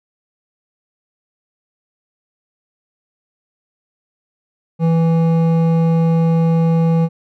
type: tone with hard clipping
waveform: triangle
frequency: 164.81 Hz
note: E3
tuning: in tune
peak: -13 dBFS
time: 4.79-7.09 s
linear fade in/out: 50 ms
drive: 14 dB
effects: none